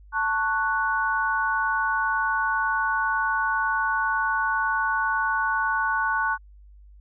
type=chord; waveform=sine; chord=F# minor; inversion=first; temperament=just; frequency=888 / 1110 / 1480 Hz; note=A5 / C#6 / F#6; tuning=+16 / +2 / 0 cents; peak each=-27 / -27 / -24 dBFS; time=0.12-6.38 s; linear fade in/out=50 ms; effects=added 50 Hz sine -46 dBFS peak until 7 s